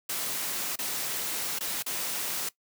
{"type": "noise with dropouts", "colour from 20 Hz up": "white", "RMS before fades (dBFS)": -32, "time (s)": [0.09, 2.49], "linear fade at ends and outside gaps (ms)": 5, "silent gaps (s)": [[0.758, 0.788], [1.589, 1.607], [1.826, 1.862]], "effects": ["noise-tail reverb RT60 0.1 s tail -19 dB re dry", "high-pass 150 Hz 12 dB/octave"]}